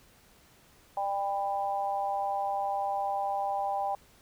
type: harmonic tone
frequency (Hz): 198.7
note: G3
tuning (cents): +24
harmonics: 3 / 4 / 5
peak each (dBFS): -36 / -29 / -38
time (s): 0.97-3.95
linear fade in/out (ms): 2
effects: pink hiss -60 dBFS RMS until 4.21 s